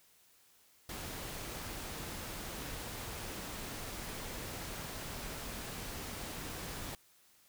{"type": "noise", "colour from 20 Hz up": "pink", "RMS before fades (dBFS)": -43, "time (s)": [0.89, 6.95], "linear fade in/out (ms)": 2, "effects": ["white hiss -66 dBFS RMS until 7.48 s"]}